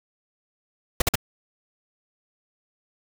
pink noise bursts, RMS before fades -19 dBFS, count 3, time 1-1.156 s, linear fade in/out 5 ms, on 20 ms, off 48 ms, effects none

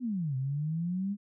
sine exponential two-way sweep, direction down then up, 261.6 to 128.5 to 207.7 Hz, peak -29 dBFS, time 0-1.17 s, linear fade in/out 50 ms, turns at 0.36 s, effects none

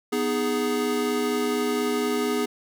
square chord, G# minor, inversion first, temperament equal, 246.9 / 311.1 / 415.3 Hz, B3 / D#4 / G#4, 0 / 0 / 0 cents, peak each -28 / -31 / -26 dBFS, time 0.12-2.46 s, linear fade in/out 10 ms, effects none

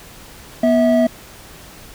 triangle tone pair together, 243.1 / 649 Hz, B3 / E5, -27 / -27 cents, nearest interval octave + perfect fourth, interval 1700 cents, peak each -12 dBFS, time 0.63-1.07 s, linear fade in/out 5 ms, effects pink hiss -40 dBFS RMS until 1.94 s

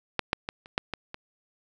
clicks, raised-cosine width 0.3 ms, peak -8 / -7 / -15 / -30 / -8 / -15 / -21 dBFS, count 7, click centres 0.193 / 0.331 / 0.489 / 0.659 / 0.779 / 0.937 / 1.144 s, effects none

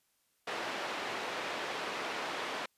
pink band-pass noise, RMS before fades -38 dBFS, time 0.47-2.66 s, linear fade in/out 5 ms, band 460 to 3200 Hz, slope 12 dB/octave, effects white hiss -75 dBFS RMS until 2.77 s + resampled to 32000 Hz

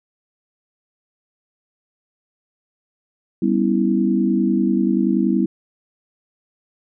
sine chord, C# half-diminished seventh, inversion second, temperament equal with one note detuned, 196 / 246.9 / 277.2 / 327.5 Hz, G3 / B3 / C#4 / E4, 0 / 0 / 0 / -11 cents, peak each -19 / -20 / -25 / -20 dBFS, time 3.42-5.46 s, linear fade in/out 5 ms, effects none

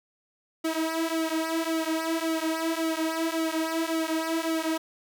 sawtooth tone with flanger, 323.8 Hz, E4, 31 cents flat, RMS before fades -28 dBFS, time 0.64-4.78 s, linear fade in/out 10 ms, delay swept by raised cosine 1.9 to 5.9 ms, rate 1.8 Hz, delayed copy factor -0.9, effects none

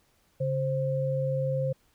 sine tone pair together, 139.32 / 526 Hz, C#3 / C5, +9 / +9 cents, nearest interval octave + major seventh, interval 2300 cents, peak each -28 dBFS, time 0.4-1.73 s, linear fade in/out 10 ms, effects pink hiss -67 dBFS RMS until 1.94 s

